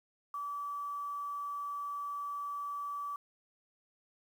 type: tone with quantisation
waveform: sine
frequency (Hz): 1152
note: D6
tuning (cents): -34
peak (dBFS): -36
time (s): 0.34-3.16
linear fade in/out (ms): 2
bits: 10
effects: none